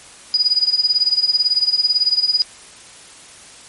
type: tone with tremolo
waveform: sine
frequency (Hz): 4926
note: D#8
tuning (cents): -18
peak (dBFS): -10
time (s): 0.34-2.42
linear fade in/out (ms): 0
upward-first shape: sine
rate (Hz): 18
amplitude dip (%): 85
effects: white hiss -41 dBFS RMS until 3.68 s + MP3 48 kbps